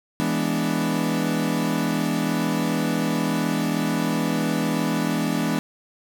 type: chord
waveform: 40% pulse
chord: E dominant seventh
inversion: none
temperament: equal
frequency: 164.81 / 207.7 / 246.9 / 293.7 Hz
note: E3 / G#3 / B3 / D4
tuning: 0 / 0 / 0 / 0 cents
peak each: -26 dBFS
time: 0.2-5.59 s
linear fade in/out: 0 ms
effects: none